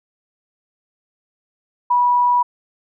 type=tone; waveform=sine; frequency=976 Hz; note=B5; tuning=21 cents flat; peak=-12 dBFS; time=1.9-2.43 s; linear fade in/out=10 ms; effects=none